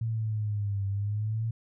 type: exponential two-way sweep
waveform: sine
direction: down then up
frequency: 114.5 to 98 to 114.5 Hz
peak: -27 dBFS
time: 0.01-1.51 s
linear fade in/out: 5 ms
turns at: 0.87 s
effects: none